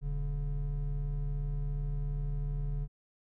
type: tone pair together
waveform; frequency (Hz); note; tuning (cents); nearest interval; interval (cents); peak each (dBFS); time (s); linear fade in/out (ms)
triangle; 40.1 / 142.9; E1 / D3; -47 / -47; octave + minor seventh; 2200; -30 / -34; 0.01-2.88; 50
effects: none